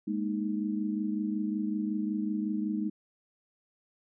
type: chord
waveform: sine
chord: Ab suspended second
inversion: none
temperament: equal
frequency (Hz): 207.7 / 233.1 / 311.1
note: Ab3 / Bb3 / Eb4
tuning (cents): 0 / 0 / 0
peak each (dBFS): -31 / -36 / -33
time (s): 0.07-2.9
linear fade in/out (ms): 10
effects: none